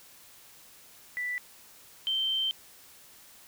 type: tone pair in turn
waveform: sine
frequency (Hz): 1975.5 / 3119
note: B6 / G7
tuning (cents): 0 / -9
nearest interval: minor sixth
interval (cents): 791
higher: second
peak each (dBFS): -30 / -26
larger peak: second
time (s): 1.17-1.38 / 2.07-2.51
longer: second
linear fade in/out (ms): 0
effects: white hiss -54 dBFS RMS until 3.47 s